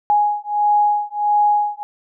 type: beating tone pair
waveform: sine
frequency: 830.6 / 832.1 Hz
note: G#5 / G#5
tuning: 0 / +3 cents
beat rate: 1.5 Hz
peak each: -17 dBFS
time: 0.1-1.83 s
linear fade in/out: 0 ms
effects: none